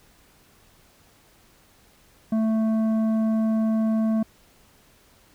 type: tone with tanh clipping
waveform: triangle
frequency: 220.8 Hz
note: A3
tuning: 6 cents sharp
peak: -21 dBFS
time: 2.32-4.23 s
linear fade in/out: 5 ms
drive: 13 dB
effects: pink hiss -57 dBFS RMS until 5.34 s